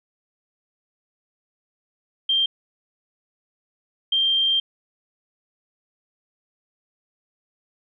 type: tone bursts at uneven times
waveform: sine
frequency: 3172 Hz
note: G7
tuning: 20 cents sharp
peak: -17 dBFS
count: 2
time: 2.29-2.46 / 4.12-4.6 s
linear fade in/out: 5 ms
effects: none